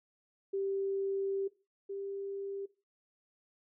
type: tone pair in turn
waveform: sine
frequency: 391.4 / 395.3 Hz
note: G4 / G4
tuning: -3 / +15 cents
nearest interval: unison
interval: 18 cents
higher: second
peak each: -31 / -37 dBFS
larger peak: first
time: 0.53-1.48 / 1.89-2.66 s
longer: first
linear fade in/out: 10 ms
effects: noise-tail reverb RT60 0.3 s tail -19 dB re dry